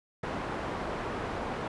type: low-pass noise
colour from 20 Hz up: white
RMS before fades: -35 dBFS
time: 0.23-1.68 s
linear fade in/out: 5 ms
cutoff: 1000 Hz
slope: 12 dB/octave
effects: resampled to 24000 Hz